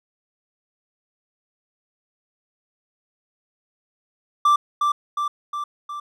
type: tone with echo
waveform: triangle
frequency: 1174.7 Hz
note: D6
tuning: in tune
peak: -11 dBFS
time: 4.45-4.56 s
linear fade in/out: 5 ms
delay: 360 ms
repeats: 4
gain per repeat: -4 dB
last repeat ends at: 6 s
effects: none